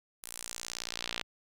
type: tone with band-pass filter sweep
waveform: sawtooth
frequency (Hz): 58.5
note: A#1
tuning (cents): +7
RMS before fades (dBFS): -41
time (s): 0.23-1.23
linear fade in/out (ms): 5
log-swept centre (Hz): 11000 to 3100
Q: 1.6
effects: none